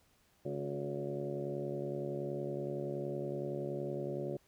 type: harmonic tone with a mistuned harmonic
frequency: 70.7 Hz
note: C#2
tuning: 35 cents sharp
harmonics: 2 / 3 / 4 / 5 / 6 / 7 / 8 / 9 / 10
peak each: -42 / -46 / -47 / -40 / -46 / -51 / -42 / -55 / -55 dBFS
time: 0.45-4.37 s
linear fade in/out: 5 ms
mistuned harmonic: 5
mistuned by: +39 cents
effects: pink hiss -70 dBFS RMS until 4.47 s